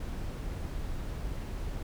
brown noise, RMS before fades -36 dBFS, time 0-1.83 s, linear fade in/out 5 ms, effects none

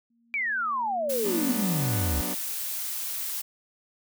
sine tone with exponential growth, 233.1 Hz, A#3, in tune, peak -26 dBFS, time 0.1-1.58 s, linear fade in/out 5 ms, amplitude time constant 320 ms
sine exponential sweep, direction down, 2366 to 66.7 Hz, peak -25 dBFS, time 0.34-2.21 s, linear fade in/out 0 ms
blue noise, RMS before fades -32 dBFS, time 1.09-3.42 s, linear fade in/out 10 ms
sawtooth chord, B minor, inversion second, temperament equal with one note detuned, 185 / 246.9 / 295.9 Hz, F#3 / B3 / D4, 0 / 0 / +13 cents, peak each -32 dBFS, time 1.24-2.35 s, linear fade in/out 20 ms
effects none

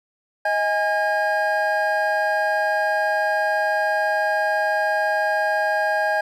triangle tone cluster, 630 / 824 / 1626 Hz, D#5 / G#5 / G#6, +21 / -14 / -37 cents, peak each -21 dBFS, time 0.45-6.21 s, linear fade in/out 5 ms, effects none

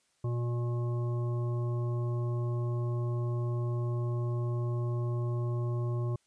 harmonic tone, 120 Hz, B2, 49 cents flat, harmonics 1 / 3 / 5 / 7 / 9, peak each -29 / -39 / -46 / -54 / -47 dBFS, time 0.24-6.16 s, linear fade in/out 5 ms, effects white hiss -72 dBFS RMS until 6.26 s + resampled to 22050 Hz

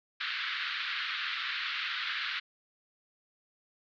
pink band-pass noise, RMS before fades -35 dBFS, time 0.2-2.4 s, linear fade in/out 10 ms, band 1300 to 4200 Hz, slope 48 dB/octave, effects none

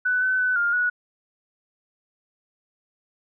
sine tone with pitch steps, 1494 / 1516 / 1501 / 1407 / 1465 Hz, F#6 / F#6 / F#6 / F6 / F#6, +16 / +42 / +24 / +12 / -18 cents, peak -19 dBFS, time 0.05-0.9 s, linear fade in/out 10 ms, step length 170 ms, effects none

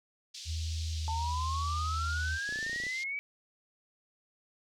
white band-pass noise, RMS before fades -45 dBFS, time 0.34-3.04 s, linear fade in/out 10 ms, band 3200 to 5700 Hz, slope 24 dB/octave
sine tone with vibrato, 80 Hz, D#2, 49 cents sharp, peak -32 dBFS, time 0.45-2.39 s, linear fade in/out 50 ms, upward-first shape square, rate 1 Hz, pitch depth 18 cents each way
sine exponential sweep, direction up, 880 to 2302 Hz, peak -33 dBFS, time 1.08-3.19 s, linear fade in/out 0 ms
clicks, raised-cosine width 2 ms, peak -34 dBFS, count 12, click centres 2.491 / 2.525 / 2.559 / 2.589 / 2.628 / 2.665 / 2.696 / 2.731 / 2.761 / 2.801 / 2.837 / 2.867 s
effects none

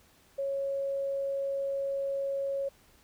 sine tone, 551 Hz, C#5, 11 cents flat, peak -29 dBFS, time 0.38-2.69 s, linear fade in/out 10 ms, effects pink hiss -62 dBFS RMS until 3.03 s

